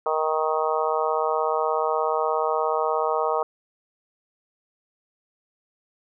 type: harmonic tone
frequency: 156.7 Hz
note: D#3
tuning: 13 cents sharp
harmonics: 3 / 4 / 5 / 6 / 7 / 8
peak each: -26 / -27 / -28 / -29 / -29 / -30 dBFS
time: 0.06-3.43 s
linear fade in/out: 2 ms
effects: none